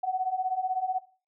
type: beating tone pair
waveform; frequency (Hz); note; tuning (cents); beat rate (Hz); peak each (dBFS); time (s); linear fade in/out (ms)
sine; 736 / 752; F#5 / F#5; -9 / +28; 16; -30 / -28; 0.03-0.99; 10
effects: noise-tail reverb RT60 0.4 s tail -20 dB re dry